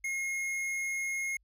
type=tone with hard clipping; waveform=sine; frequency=2153 Hz; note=C7; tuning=49 cents sharp; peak=-33 dBFS; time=0.04-1.37 s; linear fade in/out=5 ms; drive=11 dB; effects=added 50 Hz sine -66 dBFS peak until 1.43 s